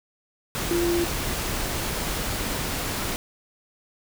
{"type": "tone in noise", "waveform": "sine", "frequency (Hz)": 344.2, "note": "F4", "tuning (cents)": -25, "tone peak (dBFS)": -21, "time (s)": [0.71, 1.04], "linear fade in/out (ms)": 0, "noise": "pink", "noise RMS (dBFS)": -28, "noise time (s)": [0.55, 3.16], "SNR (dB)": 4, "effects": []}